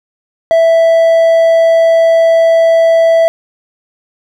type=tone; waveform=triangle; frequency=659.3 Hz; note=E5; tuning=in tune; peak=-3 dBFS; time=0.51-3.28 s; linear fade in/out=0 ms; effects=none